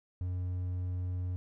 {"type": "tone", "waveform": "triangle", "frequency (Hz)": 90.4, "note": "F#2", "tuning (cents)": -40, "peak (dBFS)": -30, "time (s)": [0.21, 1.36], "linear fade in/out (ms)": 0, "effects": []}